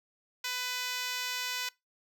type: tone with high-pass filter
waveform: 5% pulse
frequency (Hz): 500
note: B4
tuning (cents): +21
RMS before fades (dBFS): -35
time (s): 0.44-1.69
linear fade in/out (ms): 5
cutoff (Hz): 1200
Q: 0.88
effects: noise-tail reverb RT60 0.2 s tail -22 dB re dry